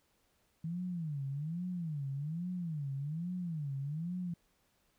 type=tone with vibrato; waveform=sine; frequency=157.5 Hz; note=D#3; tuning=21 cents sharp; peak=-35 dBFS; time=0.64-4.34 s; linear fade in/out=5 ms; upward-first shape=sine; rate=1.2 Hz; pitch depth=250 cents each way; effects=pink hiss -74 dBFS RMS until 4.98 s